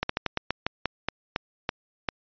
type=slowing click train; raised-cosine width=0.3 ms; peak=-9 dBFS; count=12; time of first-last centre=0.03-2.088 s; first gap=64 ms; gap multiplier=1.2; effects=resampled to 11025 Hz